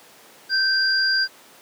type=tone pair together; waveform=sine; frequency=1555 / 4788 Hz; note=G6 / D8; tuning=-14 / +33 cents; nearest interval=octave + perfect fifth; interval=1947 cents; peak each=-20 dBFS; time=0.49-1.28 s; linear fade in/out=50 ms; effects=pink hiss -48 dBFS RMS until 1.61 s + high-pass 300 Hz 12 dB/octave